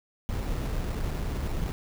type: noise with sample-and-hold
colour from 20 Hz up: brown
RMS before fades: -30 dBFS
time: 0.29-1.72 s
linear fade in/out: 0 ms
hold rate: 3150 Hz
effects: none